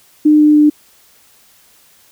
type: tone with pitch steps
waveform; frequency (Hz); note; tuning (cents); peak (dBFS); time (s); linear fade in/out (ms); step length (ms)
sine; 302.4 / 300.7 / 298.9; D#4 / D4 / D4; -49 / +41 / +31; -5; 0.25-0.7; 10; 150
effects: white hiss -49 dBFS RMS until 2.11 s